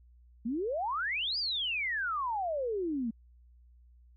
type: exponential two-way sweep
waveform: sine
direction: up then down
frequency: 216.5 to 5000 to 216.5 Hz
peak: -30 dBFS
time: 0.45-3.11 s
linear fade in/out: 10 ms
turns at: 1.38 s
effects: added 60 Hz sine -56 dBFS peak until 4.16 s